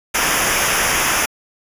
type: noise with comb filter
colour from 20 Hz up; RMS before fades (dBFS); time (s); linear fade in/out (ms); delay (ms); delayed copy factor
pink; -17; 0.14-1.26; 10; 0.24; -0.8
effects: resampled to 32000 Hz